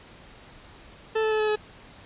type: tone with pitch steps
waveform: 40% pulse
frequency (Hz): 440 / 436.2 / 432.4 / 428.7 / 425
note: A4 / A4 / A4 / A4 / G#4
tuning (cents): 0 / -15 / -30 / -45 / +40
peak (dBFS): -21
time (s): 1.15-1.56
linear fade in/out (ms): 10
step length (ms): 82
effects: pink hiss -49 dBFS RMS until 2.05 s + resampled to 8000 Hz